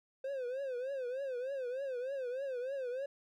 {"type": "tone with vibrato", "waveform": "triangle", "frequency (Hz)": 520, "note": "C5", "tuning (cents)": -11, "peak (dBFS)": -34, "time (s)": [0.24, 3.06], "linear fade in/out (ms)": 5, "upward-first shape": "triangle", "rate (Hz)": 3.3, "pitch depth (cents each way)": 150, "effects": []}